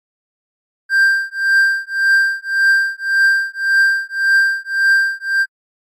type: tone with tremolo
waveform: triangle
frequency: 1582 Hz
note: G6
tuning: 15 cents sharp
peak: -6 dBFS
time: 0.89-5.46 s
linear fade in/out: 50 ms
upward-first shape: triangle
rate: 1.8 Hz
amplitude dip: 100%
effects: AAC 64 kbps